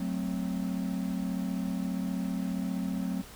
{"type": "chord", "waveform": "triangle", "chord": "F# diminished", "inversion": "none", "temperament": "equal", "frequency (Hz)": [185, 220, 261.6], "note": ["F#3", "A3", "C4"], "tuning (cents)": [0, 0, 0], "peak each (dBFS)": [-30, -34, -33], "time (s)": [0, 3.22], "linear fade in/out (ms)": 5, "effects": ["added 60 Hz sine -58 dBFS peak until 3.35 s", "pink hiss -49 dBFS RMS until 3.35 s"]}